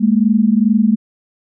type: tone pair together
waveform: sine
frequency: 207.7 / 230.1 Hz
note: G#3 / A#3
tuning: 0 / -22 cents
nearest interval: major second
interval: 178 cents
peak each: -12 / -13 dBFS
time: 0-0.96 s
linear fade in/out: 20 ms
effects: none